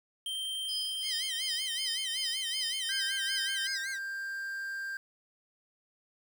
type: tone with pitch glide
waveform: square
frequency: 3145 to 3102 Hz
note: G7 to G7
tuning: +5 to -19 cents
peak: -34 dBFS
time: 0.26-3.67 s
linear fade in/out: 2 ms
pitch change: -24 cents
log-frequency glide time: 1.01-1.86 s
type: tone with tremolo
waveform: sine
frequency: 5000 Hz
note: D#8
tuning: 8 cents sharp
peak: -33 dBFS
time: 0.68-3.79 s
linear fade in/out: 20 ms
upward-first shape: triangle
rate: 2.7 Hz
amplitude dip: 95%
type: tone with vibrato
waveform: 15% pulse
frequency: 1988 Hz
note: B6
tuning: 11 cents sharp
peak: -32 dBFS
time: 1.02-3.99 s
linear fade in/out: 50 ms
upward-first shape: sine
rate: 5.3 Hz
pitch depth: 150 cents each way
type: tone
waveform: triangle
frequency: 1587 Hz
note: G6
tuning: 21 cents sharp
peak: -33 dBFS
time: 2.89-4.97 s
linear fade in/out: 2 ms
effects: 9-bit